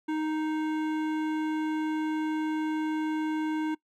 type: tone with hard clipping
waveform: triangle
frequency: 311.1 Hz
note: D#4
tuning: in tune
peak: -29 dBFS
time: 0.08-3.75 s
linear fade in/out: 10 ms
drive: 18 dB
effects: noise-tail reverb RT60 0.1 s tail -22 dB re dry